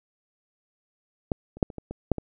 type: clicks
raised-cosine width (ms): 2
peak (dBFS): -11 / -29 / -6 / -26 / -22 / -21 / -7 / -18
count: 8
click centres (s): 1.318 / 1.57 / 1.628 / 1.702 / 1.783 / 1.91 / 2.117 / 2.183
effects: none